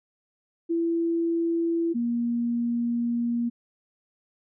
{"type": "tone pair in turn", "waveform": "sine", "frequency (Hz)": [334.7, 236.7], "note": ["E4", "A#3"], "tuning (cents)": [26, 27], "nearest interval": "tritone", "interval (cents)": 599, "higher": "first", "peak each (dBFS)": [-22, -23], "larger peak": "first", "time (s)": [[0.69, 1.94], [1.94, 3.5]], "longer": "second", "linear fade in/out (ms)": 20, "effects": []}